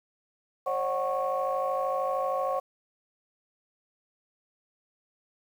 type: tone cluster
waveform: sine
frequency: 538 / 591 / 742 / 1101 Hz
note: C5 / D5 / F#5 / C#6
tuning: +48 / +11 / +5 / -12 cents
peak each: -29 / -34 / -31 / -31 dBFS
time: 0.66-2.6 s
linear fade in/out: 10 ms
effects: tanh soft clip ceiling -18 dBFS + 9-bit